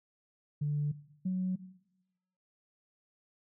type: tone pair in turn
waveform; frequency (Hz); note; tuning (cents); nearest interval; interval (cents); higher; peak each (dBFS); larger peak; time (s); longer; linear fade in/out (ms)
sine; 146.83 / 184.99; D3 / F#3; 0 / 0; major third; 400; second; -28; neither; 0.61-0.92 / 1.25-1.56; neither; 10
effects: noise-tail reverb RT60 0.9 s tail -17 dB re dry + tanh soft clip ceiling -24 dBFS